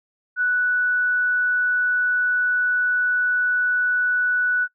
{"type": "tone", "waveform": "sine", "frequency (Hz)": 1480, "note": "F#6", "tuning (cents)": 0, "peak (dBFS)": -17, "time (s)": [0.36, 4.68], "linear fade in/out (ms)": 50, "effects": ["noise-tail reverb RT60 0.1 s tail -21 dB re dry"]}